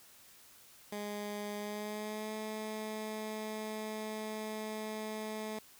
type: tone with pitch glide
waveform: 15% pulse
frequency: 206.9 to 216.2 Hz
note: G#3 to A3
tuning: -6 to -30 cents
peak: -32 dBFS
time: 0.92-5.59 s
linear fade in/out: 5 ms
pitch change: +76 cents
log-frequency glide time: 1.57-2.33 s
effects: white hiss -59 dBFS RMS until 5.79 s